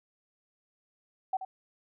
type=tone with echo; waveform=sine; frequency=759 Hz; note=F#5; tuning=44 cents sharp; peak=-26 dBFS; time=1.33-1.37 s; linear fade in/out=5 ms; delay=80 ms; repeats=1; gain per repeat=-10 dB; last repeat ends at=1.45 s; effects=none